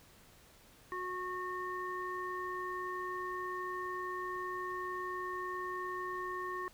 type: harmonic tone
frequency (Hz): 365.4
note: F#4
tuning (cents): -22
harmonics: 1 / 3 / 5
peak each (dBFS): -42 / -39 / -44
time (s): 0.92-6.68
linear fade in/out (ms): 0
effects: pink hiss -61 dBFS RMS until 6.73 s